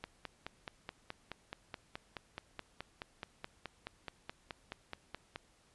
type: click train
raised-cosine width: 0.3 ms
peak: -25 dBFS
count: 26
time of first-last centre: 0.04-5.359 s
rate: 4.7 Hz
effects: pink hiss -68 dBFS RMS until 5.74 s + resampled to 24000 Hz